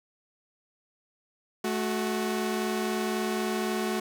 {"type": "tone pair together", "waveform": "sawtooth", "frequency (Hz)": [216.9, 370], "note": ["A3", "F#4"], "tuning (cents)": [-25, 0], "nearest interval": "major sixth", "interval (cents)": 925, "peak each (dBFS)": -26, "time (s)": [1.64, 4], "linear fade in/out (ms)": 5, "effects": []}